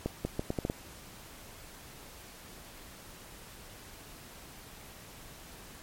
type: accelerating click train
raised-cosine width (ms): 2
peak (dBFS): -17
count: 7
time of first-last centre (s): 0.06-0.699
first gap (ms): 190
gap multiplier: 0.76
effects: pink hiss -50 dBFS RMS until 5.82 s + MP3 64 kbps